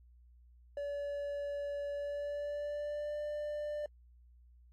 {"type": "tone with pitch glide", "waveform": "triangle", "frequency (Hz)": [573, 594.2], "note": ["D5", "D5"], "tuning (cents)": [-43, 20], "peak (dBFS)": -34, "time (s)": [0.77, 3.86], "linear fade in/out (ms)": 2, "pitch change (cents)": 63, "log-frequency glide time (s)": [1.92, 3.19], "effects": ["added 60 Hz sine -58 dBFS peak until 4.72 s", "AAC 64 kbps"]}